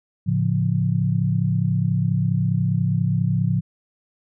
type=chord; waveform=sine; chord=A augmented; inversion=none; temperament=equal with one note detuned; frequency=110 / 140.12 / 174.61 Hz; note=A2 / C#3 / E#3; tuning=0 / +19 / 0 cents; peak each=-22 dBFS; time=0.26-3.61 s; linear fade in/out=20 ms; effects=none